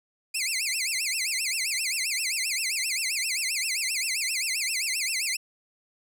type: tone with vibrato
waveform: 15% pulse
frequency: 2349 Hz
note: D7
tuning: in tune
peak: -19 dBFS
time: 0.34-5.37 s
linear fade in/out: 10 ms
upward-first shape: sine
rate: 7.6 Hz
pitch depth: 260 cents each way
effects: none